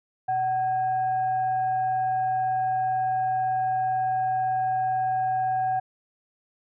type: tone with frequency modulation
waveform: sine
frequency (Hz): 753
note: F#5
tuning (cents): +30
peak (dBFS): -22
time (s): 0.28-5.8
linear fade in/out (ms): 10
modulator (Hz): 875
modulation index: 0.25
effects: none